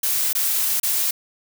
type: noise with dropouts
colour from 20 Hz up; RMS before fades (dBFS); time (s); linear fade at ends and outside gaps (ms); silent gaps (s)
blue; -21; 0.03-1.11; 5; 0.331-0.35 / 0.8-0.831
effects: none